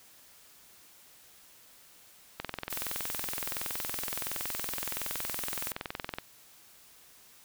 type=click train; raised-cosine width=0.3 ms; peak=-18 dBFS; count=82; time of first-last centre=2.4-6.185 s; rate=21.4 Hz
type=noise; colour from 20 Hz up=blue; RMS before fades=-37 dBFS; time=2.7-5.72 s; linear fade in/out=2 ms
effects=white hiss -57 dBFS RMS until 7.44 s